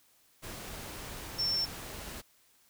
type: tone in noise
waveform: sine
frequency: 5410 Hz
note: E8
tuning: 44 cents sharp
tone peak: -28 dBFS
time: 1.38-1.66 s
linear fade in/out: 20 ms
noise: pink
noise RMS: -43 dBFS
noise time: 0.42-2.22 s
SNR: +12 dB
effects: white hiss -66 dBFS RMS until 2.69 s